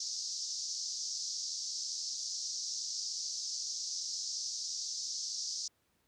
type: band-pass noise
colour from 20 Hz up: pink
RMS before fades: -39 dBFS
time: 0-5.68 s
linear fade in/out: 5 ms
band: 4800 to 6300 Hz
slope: 48 dB/octave
effects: pink hiss -75 dBFS RMS until 6.07 s + high-pass 60 Hz 12 dB/octave